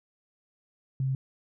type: tone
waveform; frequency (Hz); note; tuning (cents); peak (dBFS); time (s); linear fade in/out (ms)
sine; 133; C3; +29; -25; 1-1.15; 2
effects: none

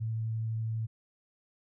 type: tone with vibrato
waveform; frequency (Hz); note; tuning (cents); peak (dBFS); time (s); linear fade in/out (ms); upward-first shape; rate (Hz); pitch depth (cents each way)
sine; 111.8; A2; +28; -30; 0-0.87; 20; sine; 12; 8
effects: none

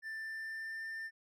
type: tone with pitch glide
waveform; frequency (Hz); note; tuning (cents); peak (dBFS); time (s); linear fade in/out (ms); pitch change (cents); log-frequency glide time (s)
triangle; 1774 to 1793.6; A6 to A6; +14 to +33; -38; 0.02-1.11; 50; +19; 0.15-0.85
effects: none

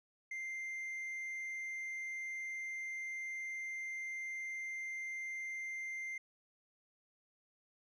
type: tone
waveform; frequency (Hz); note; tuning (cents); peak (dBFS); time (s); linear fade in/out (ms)
triangle; 2093; C7; 0; -38; 0.31-6.18; 5
effects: resampled to 22050 Hz

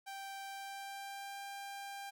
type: tone with pitch glide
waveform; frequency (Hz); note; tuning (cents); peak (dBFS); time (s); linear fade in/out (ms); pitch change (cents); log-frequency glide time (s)
sawtooth; 784 to 795.4; G5 to G5; 0 to +25; -40; 0.06-2.11; 20; +25; 0.43-1.43
effects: none

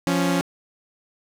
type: tone pair together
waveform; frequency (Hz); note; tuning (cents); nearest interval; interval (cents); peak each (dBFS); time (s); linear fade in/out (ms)
sawtooth; 174.61 / 277.2; F3 / C#4; 0 / 0; minor sixth; 800; -18; 0.07-0.41; 0
effects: low-pass 11000 Hz 12 dB/octave + 7-bit

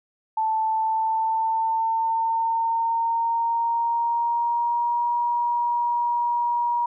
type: tone with pitch glide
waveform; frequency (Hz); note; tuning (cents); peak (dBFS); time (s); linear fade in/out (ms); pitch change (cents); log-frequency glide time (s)
sine; 880 to 954.1; A5 to A#5; 0 to +40; -20; 0.37-6.86; 5; +140; 0.64-5.12
effects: none

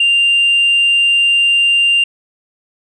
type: tone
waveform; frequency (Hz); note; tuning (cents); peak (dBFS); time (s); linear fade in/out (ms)
sine; 2790; F7; -2; -7; 0-2.04; 5
effects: tanh soft clip ceiling -6 dBFS

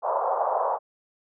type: band-pass noise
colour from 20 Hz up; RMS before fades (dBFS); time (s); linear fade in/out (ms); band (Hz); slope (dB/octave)
pink; -25; 0.02-0.79; 50; 530 to 1100; 48
effects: none

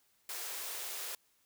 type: high-pass noise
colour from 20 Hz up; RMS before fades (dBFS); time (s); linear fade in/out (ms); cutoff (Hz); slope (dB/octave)
white; -41; 0.29-1.15; 2; 350; 48
effects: white hiss -72 dBFS RMS until 1.45 s

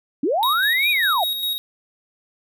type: linear two-way sweep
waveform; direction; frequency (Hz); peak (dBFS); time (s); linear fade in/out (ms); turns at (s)
sine; up then down; 246.1 to 2489 to 633; -17; 0.23-1.24; 5; 0.9
type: tone with tremolo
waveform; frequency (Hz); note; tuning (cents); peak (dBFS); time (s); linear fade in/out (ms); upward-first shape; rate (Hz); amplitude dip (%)
square; 3779; A#7; +23; -21; 0.43-1.58; 0; square; 5; 40
effects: none

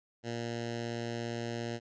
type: tone with notch filter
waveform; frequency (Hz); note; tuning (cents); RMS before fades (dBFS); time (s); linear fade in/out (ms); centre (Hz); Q
10% pulse; 117.4; A#2; +13; -37; 0.23-1.8; 50; 1100; 1.6
effects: resampled to 16000 Hz

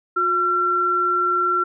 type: tone pair together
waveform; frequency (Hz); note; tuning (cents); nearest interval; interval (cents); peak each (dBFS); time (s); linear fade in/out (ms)
sine; 360 / 1359.2; F#4 / F6; -47 / -47; octave + major seventh; 2300; -26 / -17; 0.16-1.64; 10
effects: none

